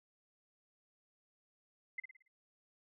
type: tone with echo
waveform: sine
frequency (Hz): 2055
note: C7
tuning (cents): -32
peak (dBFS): -37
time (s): 1.98-2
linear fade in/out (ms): 5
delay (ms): 56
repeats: 5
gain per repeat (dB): -7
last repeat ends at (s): 2.28
effects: none